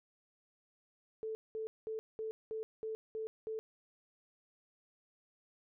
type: tone bursts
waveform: sine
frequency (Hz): 440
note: A4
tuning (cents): 0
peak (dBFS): -37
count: 8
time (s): 1.23-3.59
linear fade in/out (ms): 0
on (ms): 120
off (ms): 200
effects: none